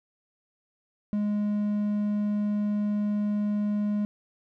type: tone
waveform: triangle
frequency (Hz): 207.7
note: G#3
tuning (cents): 0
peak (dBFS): -22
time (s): 1.13-4.05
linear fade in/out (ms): 0
effects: none